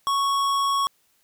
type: tone with tanh clipping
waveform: sine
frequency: 1108.7 Hz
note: C#6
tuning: in tune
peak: -22 dBFS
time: 0.07-0.87 s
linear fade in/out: 0 ms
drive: 18 dB
effects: white hiss -65 dBFS RMS until 1.23 s